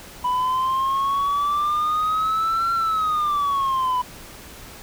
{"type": "exponential two-way sweep", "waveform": "sine", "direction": "up then down", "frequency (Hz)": [987.8, 1367, 987.8], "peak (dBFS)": -16, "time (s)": [0.24, 4.02], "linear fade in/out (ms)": 10, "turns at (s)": 2.73, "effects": ["tanh soft clip ceiling -18 dBFS", "pink hiss -41 dBFS RMS until 4.82 s"]}